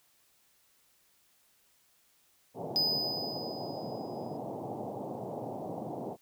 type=band-pass noise; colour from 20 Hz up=white; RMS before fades=-39 dBFS; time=2.54-6.17 s; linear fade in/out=50 ms; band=110 to 820 Hz; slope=48 dB/octave
type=tone with exponential decay; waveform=triangle; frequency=4992 Hz; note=D#8; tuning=5 cents sharp; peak=-23 dBFS; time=2.76-4.37 s; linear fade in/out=0 ms; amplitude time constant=350 ms
effects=white hiss -68 dBFS RMS until 6.21 s